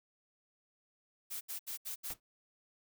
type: noise bursts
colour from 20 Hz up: blue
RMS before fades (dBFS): -41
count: 5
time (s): 1.3-2.142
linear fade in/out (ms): 20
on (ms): 110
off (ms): 73
type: noise with exponential decay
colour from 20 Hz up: pink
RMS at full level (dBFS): -42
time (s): 2.1-2.2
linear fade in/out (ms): 1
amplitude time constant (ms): 20
effects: none